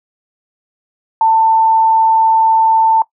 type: tone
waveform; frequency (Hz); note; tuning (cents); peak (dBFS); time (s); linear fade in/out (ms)
sine; 892; A5; +23; -7; 1.21-3.02; 2
effects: noise-tail reverb RT60 0.1 s tail -19 dB re dry